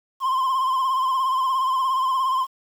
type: tone with vibrato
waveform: triangle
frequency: 1046.5 Hz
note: C6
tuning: in tune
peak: -17 dBFS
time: 0.2-2.47 s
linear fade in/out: 50 ms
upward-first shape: sine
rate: 17 Hz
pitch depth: 54 cents each way
effects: 8-bit